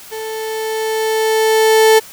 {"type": "tone with level ramp", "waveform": "35% pulse", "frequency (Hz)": 440, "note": "A4", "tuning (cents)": 0, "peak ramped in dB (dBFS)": [-22, -4], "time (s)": [0.11, 2], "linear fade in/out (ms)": 20, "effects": ["white hiss -37 dBFS RMS until 2.12 s"]}